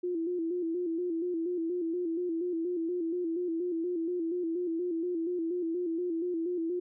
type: tone with vibrato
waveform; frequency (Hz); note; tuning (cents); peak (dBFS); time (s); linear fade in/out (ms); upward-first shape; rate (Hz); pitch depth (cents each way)
sine; 342.5; F4; -34; -29; 0.03-6.8; 10; square; 4.2; 71
effects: none